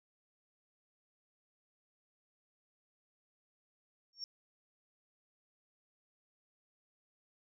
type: tone with exponential growth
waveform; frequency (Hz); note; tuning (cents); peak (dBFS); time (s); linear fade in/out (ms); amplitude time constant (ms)
sine; 5500; F8; -27; -34; 4.13-4.24; 1; 23
effects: tanh soft clip ceiling -33 dBFS